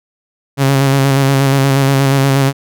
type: tone with vibrato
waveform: sawtooth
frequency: 136.7 Hz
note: C#3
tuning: 24 cents flat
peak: -5 dBFS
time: 0.57-2.53 s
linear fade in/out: 50 ms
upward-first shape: square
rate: 8.4 Hz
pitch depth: 25 cents each way
effects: none